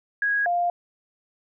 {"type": "tone pair in turn", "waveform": "sine", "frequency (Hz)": [1652, 700.2], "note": ["G#6", "F5"], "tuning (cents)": [-10, 4], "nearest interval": "octave + minor third", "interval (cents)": 1486, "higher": "first", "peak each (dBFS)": -20, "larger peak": "neither", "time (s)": [[0.22, 0.46], [0.46, 0.7]], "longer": "neither", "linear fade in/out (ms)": 2, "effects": []}